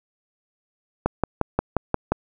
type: click train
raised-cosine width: 1 ms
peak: -5 dBFS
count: 7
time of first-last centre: 1.06-2.12 s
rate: 5.66 Hz
effects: none